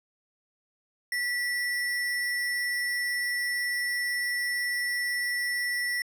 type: tone with sample-and-hold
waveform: sine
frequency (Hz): 1953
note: B6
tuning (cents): -20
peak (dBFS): -26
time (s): 1.12-6.02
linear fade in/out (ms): 2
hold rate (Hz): 7350
effects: low-pass 12000 Hz 12 dB/octave